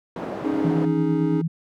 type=band-pass noise; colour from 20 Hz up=white; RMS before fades=-31 dBFS; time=0.16-0.85 s; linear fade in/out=2 ms; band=160 to 560 Hz; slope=12 dB/octave
type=chord; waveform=triangle; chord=C# suspended second; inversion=none; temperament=just; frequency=277.2 / 311.8 / 415.8 Hz; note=C#4 / D#4 / G#4; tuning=0 / +4 / +2 cents; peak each=-23 / -21 / -26 dBFS; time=0.44-1.42 s; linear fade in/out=10 ms
type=tone with tremolo; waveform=sine; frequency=163.9 Hz; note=E3; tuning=10 cents flat; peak=-20 dBFS; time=0.64-1.48 s; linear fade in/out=10 ms; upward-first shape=sine; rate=8.9 Hz; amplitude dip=50%
effects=none